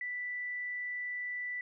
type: tone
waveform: sine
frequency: 1975.5 Hz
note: B6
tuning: in tune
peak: -35 dBFS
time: 0.01-1.61 s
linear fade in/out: 2 ms
effects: none